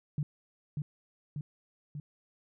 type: tone with echo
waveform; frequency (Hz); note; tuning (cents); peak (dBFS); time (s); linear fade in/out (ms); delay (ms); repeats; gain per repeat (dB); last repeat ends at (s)
sine; 146.83; D3; 0; -28; 0.18-0.23; 2; 590; 3; -3; 2
effects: none